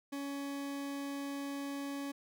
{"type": "tone", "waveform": "40% pulse", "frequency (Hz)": 280, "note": "C#4", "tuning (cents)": 18, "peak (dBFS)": -37, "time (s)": [0.12, 2.12], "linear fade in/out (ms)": 10, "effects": []}